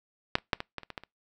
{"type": "clicks", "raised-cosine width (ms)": 0.3, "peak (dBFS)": [-6, -28, -7, -17, -18, -27, -23, -19, -29], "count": 9, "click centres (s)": [0.354, 0.385, 0.532, 0.604, 0.783, 0.833, 0.903, 0.978, 1.036], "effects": ["noise-tail reverb RT60 0.2 s tail -25 dB re dry"]}